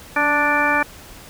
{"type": "harmonic tone with a mistuned harmonic", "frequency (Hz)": 293.7, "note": "D4", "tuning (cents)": 0, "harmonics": [1, 2, 3, 4, 5, 6, 8], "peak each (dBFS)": [-26, -25, -22, -23, -22, -21, -23], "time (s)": [0.16, 0.83], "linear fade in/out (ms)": 5, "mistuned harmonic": 1, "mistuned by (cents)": -29, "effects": ["pink hiss -41 dBFS RMS until 1.29 s"]}